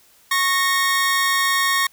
sawtooth tone pair together, 1100 / 1854 Hz, C#6 / A#6, -14 / -10 cents, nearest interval major sixth, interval 904 cents, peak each -16 dBFS, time 0.31-1.87 s, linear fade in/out 5 ms, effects white hiss -54 dBFS RMS until 1.92 s

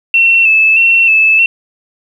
sine tone with vibrato, 2664 Hz, E7, 18 cents sharp, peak -5 dBFS, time 0.14-1.46 s, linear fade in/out 2 ms, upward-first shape square, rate 1.6 Hz, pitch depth 31 cents each way, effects 7-bit

